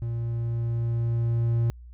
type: tone with level ramp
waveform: triangle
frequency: 116.54 Hz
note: A#2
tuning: in tune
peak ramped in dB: -25 to -18 dBFS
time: 0.02-1.7 s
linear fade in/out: 0 ms
effects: added 60 Hz sine -42 dBFS peak until 1.93 s